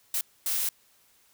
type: noise bursts at uneven times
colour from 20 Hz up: blue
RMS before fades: -28 dBFS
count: 2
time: 0.14-0.21 / 0.46-0.69 s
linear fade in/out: 2 ms
effects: white hiss -63 dBFS RMS until 1.33 s